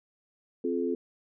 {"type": "chord", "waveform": "sine", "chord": "F major", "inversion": "second", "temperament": "equal with one note detuned", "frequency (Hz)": [261.6, 349.2, 430], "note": ["C4", "F4", "A4"], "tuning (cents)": [0, 0, -40], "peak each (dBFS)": -31, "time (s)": [0.64, 0.95], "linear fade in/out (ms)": 5, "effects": []}